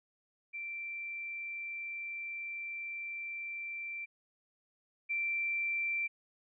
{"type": "tone pair in turn", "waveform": "sine", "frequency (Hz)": [2349, 2349], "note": ["D7", "D7"], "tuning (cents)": [0, 0], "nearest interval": "unison", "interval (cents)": 0, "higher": "neither", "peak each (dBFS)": [-38, -31], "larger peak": "second", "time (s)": [[0.53, 4.06], [5.09, 6.08]], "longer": "first", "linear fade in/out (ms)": 20, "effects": []}